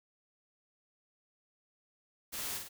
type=noise with echo; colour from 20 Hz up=white; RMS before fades=-40 dBFS; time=2.32-2.59 s; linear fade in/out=20 ms; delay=50 ms; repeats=2; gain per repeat=-4 dB; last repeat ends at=2.69 s; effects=none